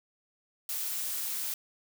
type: noise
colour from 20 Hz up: blue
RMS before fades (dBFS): -34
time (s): 0.69-1.54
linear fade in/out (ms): 2
effects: none